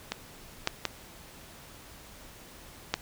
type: clicks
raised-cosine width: 0.2 ms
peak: -13 / -8 / -10 / -8 dBFS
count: 4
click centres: 0.12 / 0.674 / 0.853 / 2.94 s
effects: pink hiss -50 dBFS RMS until 3.01 s